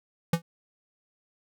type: tone with exponential decay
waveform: square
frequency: 167.9 Hz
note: E3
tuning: 32 cents sharp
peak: -18 dBFS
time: 0.33-0.42 s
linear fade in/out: 5 ms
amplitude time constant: 18 ms
effects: none